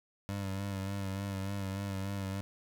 25% pulse tone with vibrato, 98 Hz, G2, in tune, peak -31 dBFS, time 0.29-2.41 s, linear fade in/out 0 ms, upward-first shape sine, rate 3.4 Hz, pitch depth 39 cents each way, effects none

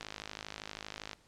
click train, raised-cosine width 0.2 ms, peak -23 dBFS, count 60, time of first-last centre 0.01-1.132 s, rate 52.6 Hz, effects pink hiss -65 dBFS RMS until 1.27 s + low-pass 8000 Hz 12 dB/octave

